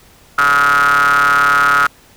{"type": "ring-modulated tone", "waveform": "square", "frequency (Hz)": 70.1, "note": "C#2", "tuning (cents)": 20, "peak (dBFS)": -7, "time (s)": [0.38, 1.87], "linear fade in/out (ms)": 5, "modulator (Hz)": 1350, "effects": ["pink hiss -46 dBFS RMS until 2.16 s"]}